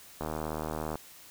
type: click train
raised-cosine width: 1 ms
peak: -20 dBFS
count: 59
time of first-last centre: 0.21-0.956 s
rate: 77.8 Hz
effects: white hiss -52 dBFS RMS until 1.3 s